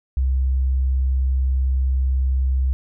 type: tone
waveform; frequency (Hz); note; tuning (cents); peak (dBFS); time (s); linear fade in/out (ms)
sine; 65.41; C2; 0; -16; 0.17-2.73; 0
effects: none